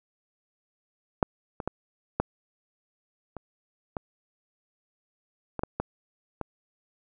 clicks, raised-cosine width 1 ms, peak -6 / -19 / -14 / -9 / -23 / -17 / -17 / -13 / -13 / -17 dBFS, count 10, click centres 1.228 / 1.602 / 1.676 / 2.2 / 3.367 / 3.968 / 5.593 / 5.635 / 5.8 / 6.413 s, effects none

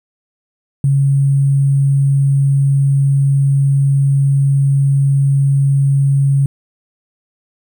sine tone with sample-and-hold, 138.3 Hz, C#3, 4 cents flat, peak -9 dBFS, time 0.84-6.46 s, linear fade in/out 2 ms, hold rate 8820 Hz, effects none

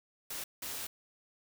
white noise bursts at uneven times, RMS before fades -40 dBFS, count 2, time 0.3-0.44 / 0.62-0.87 s, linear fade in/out 5 ms, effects none

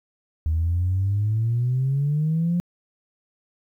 sine exponential sweep, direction up, 77.6 to 177.5 Hz, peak -18 dBFS, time 0.46-2.6 s, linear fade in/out 0 ms, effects tanh soft clip ceiling -15 dBFS + 10-bit

